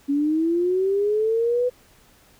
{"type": "linear sweep", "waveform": "sine", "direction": "up", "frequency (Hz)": [277.2, 501], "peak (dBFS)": -18, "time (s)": [0.08, 1.7], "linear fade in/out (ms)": 20, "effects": ["pink hiss -55 dBFS RMS until 2.39 s"]}